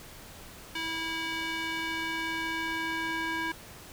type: tone with band-pass filter sweep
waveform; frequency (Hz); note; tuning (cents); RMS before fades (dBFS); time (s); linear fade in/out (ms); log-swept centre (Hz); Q
square; 325.7; E4; -21; -33; 0.75-3.52; 5; 2700 to 1700; 1.4
effects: pink hiss -48 dBFS RMS until 3.92 s